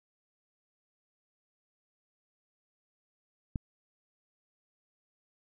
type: click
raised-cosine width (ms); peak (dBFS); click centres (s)
5; -20; 3.558
effects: none